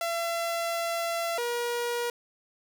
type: tone pair in turn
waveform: sawtooth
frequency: 676 / 478 Hz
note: E5 / A#4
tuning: +43 / +43 cents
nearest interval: tritone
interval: 600 cents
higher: first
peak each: -24 dBFS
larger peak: neither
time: 0.01-1.38 / 1.38-2.1 s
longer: first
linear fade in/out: 2 ms
effects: none